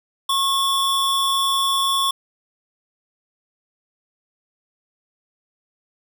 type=tone pair together; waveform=square; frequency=1089 / 3457 Hz; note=C#6 / A7; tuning=-31 / -31 cents; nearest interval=octave + minor sixth; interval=2000 cents; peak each=-21 dBFS; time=0.29-2.11 s; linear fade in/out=5 ms; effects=none